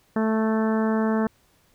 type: harmonic tone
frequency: 220 Hz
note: A3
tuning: in tune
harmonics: 1 / 2 / 3 / 4 / 5 / 6 / 7 / 8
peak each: -21 / -27 / -31 / -33 / -35 / -37 / -38 / -39 dBFS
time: 0.16-1.27 s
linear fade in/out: 2 ms
effects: pink hiss -62 dBFS RMS until 1.74 s